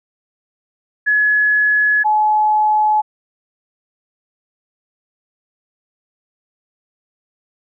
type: tone pair in turn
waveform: sine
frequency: 1696 / 852.9 Hz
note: G#6 / G#5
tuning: +36 / +46 cents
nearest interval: octave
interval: 1190 cents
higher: first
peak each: -11 dBFS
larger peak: neither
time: 1.06-2.04 / 2.04-3.02 s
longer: neither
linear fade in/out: 20 ms
effects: none